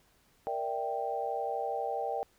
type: chord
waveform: sine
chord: E half-diminished seventh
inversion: second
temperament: equal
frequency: 466.2 / 587.3 / 659.3 / 784 Hz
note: Bb4 / D5 / E5 / G5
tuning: 0 / 0 / 0 / 0 cents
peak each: -37 / -38 / -39 / -34 dBFS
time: 0.47-2.23 s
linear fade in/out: 0 ms
effects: pink hiss -67 dBFS RMS until 2.38 s